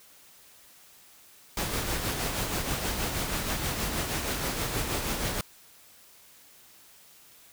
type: noise with tremolo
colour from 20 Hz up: pink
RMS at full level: -29 dBFS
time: 1.57-5.41 s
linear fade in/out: 2 ms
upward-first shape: sine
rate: 6.3 Hz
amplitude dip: 40%
effects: white hiss -55 dBFS RMS until 7.52 s